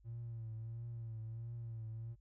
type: tone with vibrato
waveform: triangle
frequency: 114.1 Hz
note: A#2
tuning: 37 cents flat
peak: -39 dBFS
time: 0.04-2.16 s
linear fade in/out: 50 ms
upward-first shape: triangle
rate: 1.5 Hz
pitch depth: 59 cents each way
effects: tanh soft clip ceiling -39 dBFS + added 50 Hz sine -63 dBFS peak until 2.2 s